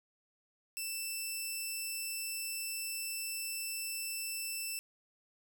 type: tone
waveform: 10% pulse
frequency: 2662 Hz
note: E7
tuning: 16 cents sharp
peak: -28 dBFS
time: 0.77-4.79 s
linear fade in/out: 0 ms
effects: none